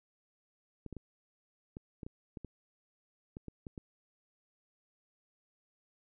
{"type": "clicks", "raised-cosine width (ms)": 3, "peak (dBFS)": -30, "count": 12, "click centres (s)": [0.863, 0.927, 0.967, 1.769, 2.032, 2.065, 2.372, 2.447, 3.369, 3.483, 3.668, 3.778], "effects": []}